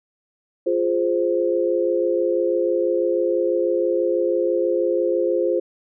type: chord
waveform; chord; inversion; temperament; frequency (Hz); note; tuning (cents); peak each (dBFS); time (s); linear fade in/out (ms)
sine; F minor; none; equal; 349.2 / 415.3 / 523.3; F4 / Ab4 / C5; 0 / 0 / 0; -21 / -24 / -21; 0.66-5.6; 10
effects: none